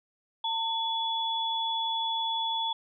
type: tone pair together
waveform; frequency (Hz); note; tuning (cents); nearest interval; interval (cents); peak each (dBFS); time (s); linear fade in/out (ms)
sine; 903 / 3409; A5 / G#7; +45 / +45; octave + major seventh; 2300; -30 / -30; 0.44-2.73; 5
effects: none